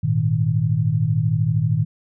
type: chord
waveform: sine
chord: Ab suspended second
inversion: none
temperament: just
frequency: 103.83 / 116.8 / 155.74 Hz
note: Ab2 / Bb2 / Eb3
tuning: 0 / +4 / +2 cents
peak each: -23 / -20 / -20 dBFS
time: 0.03-1.85 s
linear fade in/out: 10 ms
effects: none